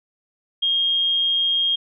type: tone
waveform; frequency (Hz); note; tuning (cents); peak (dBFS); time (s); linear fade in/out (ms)
sine; 3237; G#7; -45; -17; 0.62-1.76; 10
effects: none